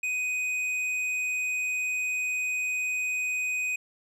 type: tone with hard clipping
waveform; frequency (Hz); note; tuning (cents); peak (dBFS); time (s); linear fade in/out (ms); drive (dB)
triangle; 2499; D#7; +7; -28; 0.03-3.76; 5; 10
effects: none